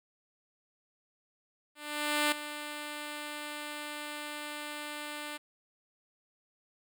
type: tone with ADSR envelope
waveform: 5% pulse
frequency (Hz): 297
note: D4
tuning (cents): +20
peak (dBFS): -14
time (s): 1.75-5.38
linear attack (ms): 570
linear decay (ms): 4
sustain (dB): -13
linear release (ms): 18
effects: none